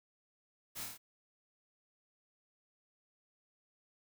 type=noise with echo; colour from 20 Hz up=white; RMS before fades=-44 dBFS; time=0.75-0.85 s; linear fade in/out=20 ms; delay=26 ms; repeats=5; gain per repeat=-2 dB; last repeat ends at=0.98 s; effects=none